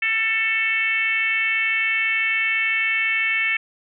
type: tone with frequency modulation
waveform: sine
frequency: 2217 Hz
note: C#7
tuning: in tune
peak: -18 dBFS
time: 0.02-3.57 s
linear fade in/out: 5 ms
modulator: 436 Hz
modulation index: 1.1
effects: none